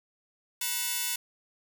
5% pulse tone cluster, 960 / 1496 / 2169 / 2644 / 3499 Hz, B5 / F#6 / C#7 / E7 / A7, -49 / +19 / -38 / +5 / -10 cents, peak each -26 dBFS, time 0.61-1.16 s, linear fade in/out 5 ms, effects none

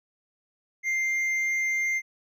sine tone with hard clipping, 2099 Hz, C7, 5 cents sharp, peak -25 dBFS, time 0.83-2.02 s, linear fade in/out 50 ms, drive 4 dB, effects none

